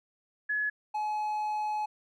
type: tone pair in turn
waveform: sine / triangle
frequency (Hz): 1698 / 849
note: G#6 / G#5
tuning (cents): +38 / +38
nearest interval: octave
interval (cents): 1200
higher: first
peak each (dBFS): -27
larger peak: neither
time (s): 0.49-0.7 / 0.94-1.86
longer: second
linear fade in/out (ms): 10
effects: none